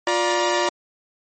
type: tone cluster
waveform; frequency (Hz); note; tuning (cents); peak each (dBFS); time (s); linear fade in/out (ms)
sawtooth; 353 / 587 / 950; F4 / D5 / A#5; +19 / -1 / +33; -19; 0.07-0.69; 2
effects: MP3 32 kbps